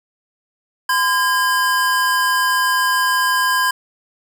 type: tone pair together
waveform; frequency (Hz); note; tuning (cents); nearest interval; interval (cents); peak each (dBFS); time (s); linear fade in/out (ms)
square; 1021 / 1620.7; C6 / G#6; -43 / -43; minor sixth; 800; -18; 0.89-3.71; 5
effects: none